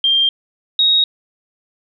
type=tone pair in turn; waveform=sine; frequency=3185 / 3771 Hz; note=G7 / A#7; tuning=+27 / +19 cents; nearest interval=minor third; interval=292 cents; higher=second; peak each=-11 / -10 dBFS; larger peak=second; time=0.04-0.29 / 0.79-1.04 s; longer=neither; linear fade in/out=2 ms; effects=none